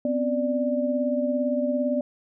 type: tone cluster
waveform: sine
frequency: 251 / 268.6 / 589 Hz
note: B3 / C4 / D5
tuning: +28 / +46 / +5 cents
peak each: -25 / -31 / -25 dBFS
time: 0.05-2.01 s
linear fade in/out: 2 ms
effects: none